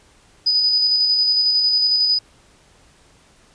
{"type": "tone with tremolo", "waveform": "sine", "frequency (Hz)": 4978, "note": "D#8", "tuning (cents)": 0, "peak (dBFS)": -13, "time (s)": [0.46, 2.19], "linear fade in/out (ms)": 10, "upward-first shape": "square", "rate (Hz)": 11, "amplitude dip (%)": 25, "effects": ["pink hiss -53 dBFS RMS until 3.54 s", "resampled to 22050 Hz"]}